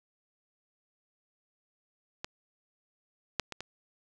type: clicks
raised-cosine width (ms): 0.2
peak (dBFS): -18 / -10 / -21 / -21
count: 4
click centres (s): 2.245 / 3.397 / 3.523 / 3.606
effects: none